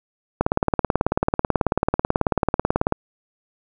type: click train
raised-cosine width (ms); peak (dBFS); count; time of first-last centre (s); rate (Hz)
1; -3; 47; 0.41-2.924; 18.3
effects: none